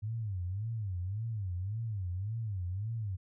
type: tone with vibrato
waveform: sine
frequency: 100.9 Hz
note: G#2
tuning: 49 cents flat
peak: -33 dBFS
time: 0.02-3.17 s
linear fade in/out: 20 ms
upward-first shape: sine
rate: 1.8 Hz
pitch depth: 230 cents each way
effects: none